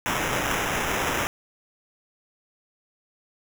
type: noise with sample-and-hold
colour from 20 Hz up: white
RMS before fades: -26 dBFS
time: 0.06-1.27 s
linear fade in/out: 0 ms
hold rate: 4410 Hz
effects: none